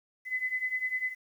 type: beating tone pair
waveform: sine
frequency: 2013 / 2023 Hz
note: B6 / B6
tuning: +33 / +41 cents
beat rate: 10 Hz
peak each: -34 / -31 dBFS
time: 0.25-1.15 s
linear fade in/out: 50 ms
effects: 10-bit